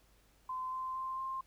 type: tone with pitch steps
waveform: sine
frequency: 1029 / 1038 / 1047 / 1056.1 Hz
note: C6 / C6 / C6 / C6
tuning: -29 / -14 / +1 / +16 cents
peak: -36 dBFS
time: 0.49-1.41 s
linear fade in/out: 5 ms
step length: 230 ms
effects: added 50 Hz sine -67 dBFS peak until 1.46 s + pink hiss -69 dBFS RMS until 1.46 s